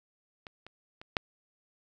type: clicks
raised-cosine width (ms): 0.3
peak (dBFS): -27 / -30 / -29 / -10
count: 4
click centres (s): 0.468 / 0.666 / 1.015 / 1.168
effects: none